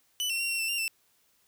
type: tone with pitch steps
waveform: sawtooth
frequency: 2984 / 2714 / 2750 / 2727 / 2673 / 2782 / 2670 Hz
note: F#7 / E7 / F7 / F7 / E7 / F7 / E7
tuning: +14 / +50 / -27 / -42 / +23 / -7 / +22 cents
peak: -25 dBFS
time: 0.2-0.879 s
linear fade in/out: 0 ms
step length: 97 ms
effects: white hiss -68 dBFS RMS until 1.47 s